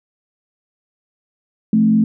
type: tone with frequency modulation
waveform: sine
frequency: 217.6 Hz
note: A3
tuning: 19 cents flat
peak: -10 dBFS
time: 1.73-2.04 s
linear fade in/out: 2 ms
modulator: 46.8 Hz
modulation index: 0.61
effects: none